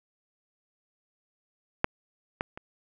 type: clicks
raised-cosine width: 0.5 ms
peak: -6 / -13 / -25 dBFS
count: 3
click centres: 1.844 / 2.409 / 2.575 s
effects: none